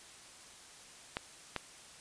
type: clicks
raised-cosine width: 0.3 ms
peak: -18 dBFS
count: 2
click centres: 1.169 / 1.563 s
effects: white hiss -54 dBFS RMS until 2 s + resampled to 22050 Hz